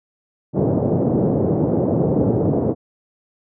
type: band-pass noise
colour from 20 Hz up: pink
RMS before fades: -18 dBFS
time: 0.53-2.75 s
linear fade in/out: 50 ms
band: 110 to 580 Hz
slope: 24 dB/octave
effects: none